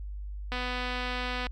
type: click train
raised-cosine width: 0.3 ms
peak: -18 dBFS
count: 237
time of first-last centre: 0.52-1.468 s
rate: 249 Hz
effects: added 50 Hz sine -35 dBFS peak until 1.51 s + Opus 48 kbps